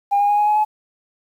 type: tone with pitch steps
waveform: sine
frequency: 807 / 815.9 / 824.9 / 834 / 843.2 / 852.5 Hz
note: G#5 / G#5 / G#5 / G#5 / G#5 / G#5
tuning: -50 / -31 / -12 / +7 / +26 / +45 cents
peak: -12 dBFS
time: 0.11-0.65 s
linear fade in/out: 20 ms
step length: 90 ms
effects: tanh soft clip ceiling -10 dBFS + 8-bit